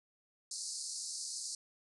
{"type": "band-pass noise", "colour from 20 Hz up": "pink", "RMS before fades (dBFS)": -42, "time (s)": [0.51, 1.55], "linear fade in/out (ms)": 2, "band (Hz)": [4300, 9900], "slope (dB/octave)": 96, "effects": []}